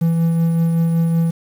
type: tone with tremolo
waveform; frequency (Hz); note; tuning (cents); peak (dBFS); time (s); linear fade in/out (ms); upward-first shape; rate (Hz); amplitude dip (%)
triangle; 166; E3; +12; -10; 0.01-1.31; 10; triangle; 5.3; 30
effects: 7-bit